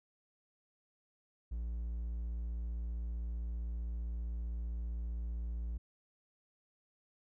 triangle tone, 57.7 Hz, A#1, 17 cents flat, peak -34 dBFS, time 1.51-5.78 s, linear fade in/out 10 ms, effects none

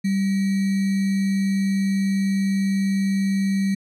sine tone with sample-and-hold, 194.9 Hz, G3, 10 cents flat, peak -18 dBFS, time 0.04-3.75 s, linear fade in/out 10 ms, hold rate 2100 Hz, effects low-pass 10000 Hz 12 dB/octave

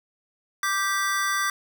square chord, G major, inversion second, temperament just, 1176 / 1568 / 1960 Hz, D6 / G6 / B6, +2 / 0 / -14 cents, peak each -27 / -28 / -30 dBFS, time 0.63-1.5 s, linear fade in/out 2 ms, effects none

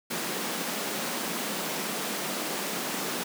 pink high-pass noise, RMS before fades -32 dBFS, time 0.1-3.24 s, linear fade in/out 10 ms, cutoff 170 Hz, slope 48 dB/octave, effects none

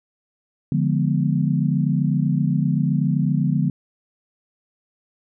sine chord, D diminished seventh, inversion none, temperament equal, 146.83 / 174.61 / 207.7 / 246.9 Hz, D3 / F3 / Ab3 / Cb4, 0 / 0 / 0 / 0 cents, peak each -20 / -22 / -25 / -25 dBFS, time 0.72-3.7 s, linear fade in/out 2 ms, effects none

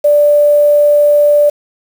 sine tone with quantisation, 587 Hz, D5, 1 cent flat, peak -5 dBFS, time 0.04-1.5 s, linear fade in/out 10 ms, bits 5, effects none

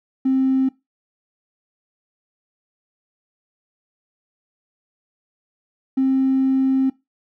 triangle tone pair in turn, 264 / 265.3 Hz, C4 / C4, +16 / +24 cents, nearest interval unison, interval 8 cents, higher second, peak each -11 dBFS, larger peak neither, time 0.25-0.69 / 5.97-6.9 s, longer second, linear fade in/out 10 ms, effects noise-tail reverb RT60 0.2 s tail -22 dB re dry + tanh soft clip ceiling -12 dBFS

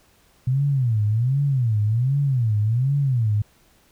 sine tone with vibrato, 122.1 Hz, B2, 19 cents flat, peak -17 dBFS, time 0.47-3.42 s, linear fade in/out 5 ms, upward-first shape sine, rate 1.3 Hz, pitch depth 270 cents each way, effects pink hiss -58 dBFS RMS until 3.91 s

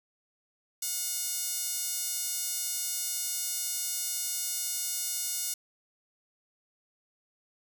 sawtooth tone with high-pass filter, 722 Hz, F#5, 43 cents flat, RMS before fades -33 dBFS, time 0.82-5.54 s, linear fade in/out 5 ms, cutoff 6800 Hz, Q 1.2, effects none

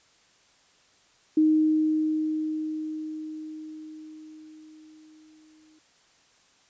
sine tone with exponential decay, 311.1 Hz, D#4, in tune, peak -16 dBFS, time 1.37-5.79 s, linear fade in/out 5 ms, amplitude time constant 960 ms, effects white hiss -61 dBFS RMS until 6.69 s + resampled to 16000 Hz

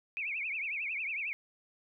sine tone with vibrato, 2404 Hz, D7, 40 cents sharp, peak -33 dBFS, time 0.17-1.33 s, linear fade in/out 0 ms, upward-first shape triangle, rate 11 Hz, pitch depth 220 cents each way, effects none

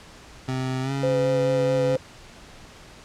25% pulse tone with pitch glide, 130.1 to 137.84 Hz, C3 to C#3, -9 to -9 cents, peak -21 dBFS, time 0.48-1.96 s, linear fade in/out 5 ms, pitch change +100 cents, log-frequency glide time 0.82-0.92 s
sine tone with vibrato, 511 Hz, C5, 41 cents flat, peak -20 dBFS, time 1.03-1.97 s, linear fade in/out 5 ms, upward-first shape sine, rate 4.6 Hz, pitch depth 23 cents each way
effects pink hiss -46 dBFS RMS until 3.04 s + low-pass 7000 Hz 12 dB/octave

